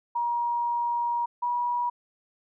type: tone pair in turn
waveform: sine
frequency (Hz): 950 / 966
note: A#5 / B5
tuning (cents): +33 / -39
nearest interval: unison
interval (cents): 28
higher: second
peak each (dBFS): -24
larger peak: neither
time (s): 0.15-1.26 / 1.42-1.9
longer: first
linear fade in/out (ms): 10
effects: none